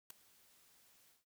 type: noise with ADSR envelope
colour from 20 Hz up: white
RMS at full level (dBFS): -44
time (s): 0.1-1.25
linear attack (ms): 4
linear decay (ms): 5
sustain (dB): -24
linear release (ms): 160
effects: none